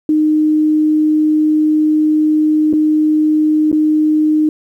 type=tone with dropouts; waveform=sine; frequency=307.3 Hz; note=D#4; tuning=21 cents flat; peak=-9 dBFS; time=0.09-4.49 s; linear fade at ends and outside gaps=2 ms; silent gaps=2.729-2.735 / 3.716-3.727 s; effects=8-bit